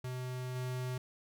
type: tone with level steps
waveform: square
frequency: 126.9 Hz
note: B2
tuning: 47 cents sharp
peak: -38 / -36 dBFS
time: 0.04-0.98 s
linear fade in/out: 5 ms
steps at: 0.55 s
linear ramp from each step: 10 ms
effects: none